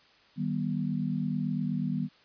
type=chord; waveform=sine; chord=Eb augmented; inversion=none; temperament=just; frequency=155.56 / 194.45 / 243.1 Hz; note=Eb3 / G3 / B3; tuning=0 / -14 / -27 cents; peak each=-32 dBFS; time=0.36-2.09 s; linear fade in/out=50 ms; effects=white hiss -60 dBFS RMS until 2.24 s + resampled to 11025 Hz